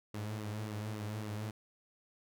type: tone with flanger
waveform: sawtooth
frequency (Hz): 106.4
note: G#2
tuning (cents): +42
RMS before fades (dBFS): -40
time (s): 0.14-1.51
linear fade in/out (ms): 5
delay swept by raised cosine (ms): 1.2 to 6.9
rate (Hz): 3.6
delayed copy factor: -0.55
effects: none